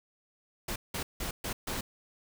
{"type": "noise bursts at uneven times", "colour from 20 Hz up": "pink", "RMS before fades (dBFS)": -35, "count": 5, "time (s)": [[0.68, 0.76], [0.94, 1.03], [1.2, 1.31], [1.44, 1.53], [1.67, 1.81]], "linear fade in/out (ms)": 5, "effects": []}